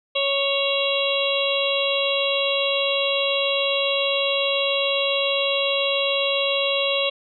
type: harmonic tone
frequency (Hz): 554.4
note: C#5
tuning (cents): 0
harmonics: 1 / 2 / 4 / 5 / 6 / 7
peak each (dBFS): -23 / -31 / -33 / -25 / -26 / -28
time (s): 0.15-7.1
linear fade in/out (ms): 10
effects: none